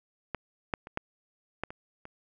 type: clicks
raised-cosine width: 0.5 ms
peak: -17 / -13 / -28 / -15 / -16 / -26 / -29 dBFS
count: 7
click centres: 0.347 / 0.738 / 0.871 / 0.974 / 1.636 / 1.705 / 2.054 s
effects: none